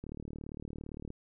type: click train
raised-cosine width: 3 ms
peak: -29 dBFS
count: 41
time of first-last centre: 0.04-1.104 s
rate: 37.6 Hz
effects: none